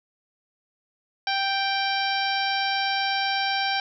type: harmonic tone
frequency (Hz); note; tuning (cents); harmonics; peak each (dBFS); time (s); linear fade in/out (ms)
784; G5; 0; 1 / 2 / 3 / 4 / 5 / 6 / 7; -26 / -29 / -31 / -32 / -33 / -34 / -34; 1.27-3.8; 2
effects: none